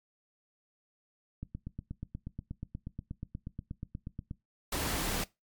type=click train; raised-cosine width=5 ms; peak=-26 dBFS; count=25; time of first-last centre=1.43-4.311 s; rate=8.33 Hz
type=noise; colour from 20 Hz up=pink; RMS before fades=-33 dBFS; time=4.72-5.24 s; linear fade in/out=5 ms
effects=noise-tail reverb RT60 0.2 s tail -20 dB re dry + MP3 96 kbps